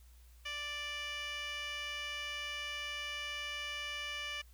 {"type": "tone with band-pass filter", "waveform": "15% pulse", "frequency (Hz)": 587.3, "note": "D5", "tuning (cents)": 0, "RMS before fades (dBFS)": -41, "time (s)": [0.45, 4.42], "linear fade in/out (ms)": 10, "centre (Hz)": 3100, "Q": 2.6, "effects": ["added 60 Hz sine -56 dBFS peak until 4.53 s", "white hiss -68 dBFS RMS until 4.53 s"]}